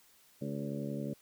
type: harmonic tone with a mistuned harmonic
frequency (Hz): 71.1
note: C#2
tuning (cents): +45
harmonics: 2 / 3 / 4 / 5 / 6 / 7 / 8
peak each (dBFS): -40 / -39 / -42 / -48 / -47 / -49 / -45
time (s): 0.41-1.14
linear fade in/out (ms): 10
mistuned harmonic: 6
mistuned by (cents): -26
effects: white hiss -64 dBFS RMS until 1.21 s